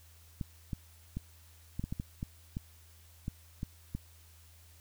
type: clicks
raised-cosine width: 5 ms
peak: -23 dBFS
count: 12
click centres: 0.412 / 0.732 / 1.17 / 1.795 / 1.84 / 1.925 / 1.999 / 2.229 / 2.569 / 3.281 / 3.631 / 3.95 s
effects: added 82 Hz sine -57 dBFS peak until 4.8 s + white hiss -62 dBFS RMS until 4.8 s